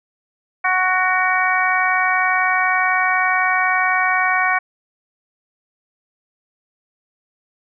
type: harmonic tone with a mistuned harmonic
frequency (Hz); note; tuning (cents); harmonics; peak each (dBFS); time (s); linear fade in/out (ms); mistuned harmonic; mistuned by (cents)
370; F#4; 0; 2 / 3 / 4 / 5 / 6; -21 / -21 / -21 / -21 / -21; 0.64-4.59; 10; 6; +37
effects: none